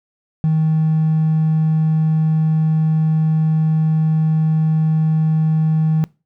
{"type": "tone with hard clipping", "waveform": "triangle", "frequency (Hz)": 157.8, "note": "D#3", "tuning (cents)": 25, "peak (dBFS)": -13, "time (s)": [0.44, 6.04], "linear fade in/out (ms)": 0, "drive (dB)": 4, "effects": ["noise-tail reverb RT60 0.3 s tail -23 dB re dry"]}